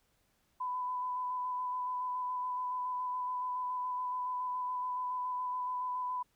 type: tone with vibrato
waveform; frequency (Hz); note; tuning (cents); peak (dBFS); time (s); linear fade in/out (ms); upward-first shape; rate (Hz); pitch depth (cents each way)
sine; 1000; B5; +21; -33; 0.6-6.23; 10; square; 7.1; 12
effects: pink hiss -74 dBFS RMS until 6.35 s